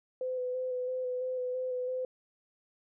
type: tone with vibrato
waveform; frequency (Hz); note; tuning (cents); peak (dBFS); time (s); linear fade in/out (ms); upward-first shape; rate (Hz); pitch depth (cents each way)
sine; 506; B4; +42; -31; 0.21-2.05; 2; square; 3; 17
effects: none